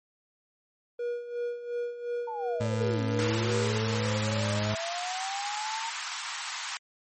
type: tone with tremolo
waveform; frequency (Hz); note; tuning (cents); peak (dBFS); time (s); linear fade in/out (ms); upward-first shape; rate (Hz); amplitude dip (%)
triangle; 479.8; A#4; +50; -26; 0.99-3.79; 5; sine; 2.8; 70
type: linear two-way sweep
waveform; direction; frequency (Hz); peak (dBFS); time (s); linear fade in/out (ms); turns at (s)
sine; down then up; 917 to 261.6 to 917; -33; 2.27-5.9; 10; 3.03
type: tone with pitch glide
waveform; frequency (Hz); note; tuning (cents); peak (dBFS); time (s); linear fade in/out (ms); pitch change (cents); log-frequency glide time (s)
30% pulse; 110 to 105.03; A2 to G#2; 0 to +20; -25; 2.6-4.75; 10; -80; 3.74-4.55
type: high-pass noise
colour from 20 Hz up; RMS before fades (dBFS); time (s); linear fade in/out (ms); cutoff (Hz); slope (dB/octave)
pink; -35; 3.19-6.77; 0; 850; 48
effects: MP3 32 kbps